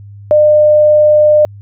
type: tone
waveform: sine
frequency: 603 Hz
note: D5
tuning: 46 cents sharp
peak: -4 dBFS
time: 0.31-1.45 s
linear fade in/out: 0 ms
effects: added 101 Hz sine -30 dBFS peak until 1.61 s